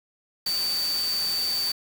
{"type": "tone in noise", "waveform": "sine", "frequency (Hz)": 4583, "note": "D8", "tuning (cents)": -43, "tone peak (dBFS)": -24, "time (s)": [0.46, 1.72], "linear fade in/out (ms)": 5, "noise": "white", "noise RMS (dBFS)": -34, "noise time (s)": [0.46, 1.72], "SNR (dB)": 7, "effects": []}